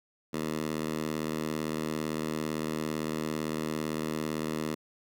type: tone with high-pass filter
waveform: 10% pulse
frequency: 77.78 Hz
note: D#2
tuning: in tune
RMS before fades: -33 dBFS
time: 0.33-4.75 s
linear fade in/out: 10 ms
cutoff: 210 Hz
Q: 1.2
effects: none